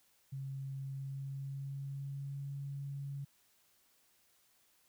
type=tone with pitch glide; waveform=sine; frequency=135.7 to 139.76 Hz; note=C#3 to C#3; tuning=-36 to +15 cents; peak=-39 dBFS; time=0.32-3.25 s; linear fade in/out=10 ms; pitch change=+51 cents; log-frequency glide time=0.81-2.52 s; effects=white hiss -71 dBFS RMS until 4.88 s